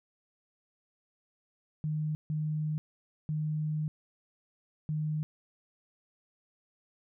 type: tone bursts at uneven times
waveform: sine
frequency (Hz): 153.4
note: D#3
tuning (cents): -24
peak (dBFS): -29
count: 4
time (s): 1.84-2.15 / 2.3-2.78 / 3.29-3.88 / 4.89-5.23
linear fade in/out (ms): 0
effects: none